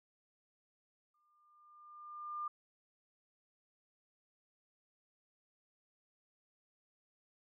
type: tone with exponential growth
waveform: sine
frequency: 1200 Hz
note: D6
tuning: 37 cents sharp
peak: -36 dBFS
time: 1.14-2.48 s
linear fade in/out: 5 ms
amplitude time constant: 290 ms
effects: none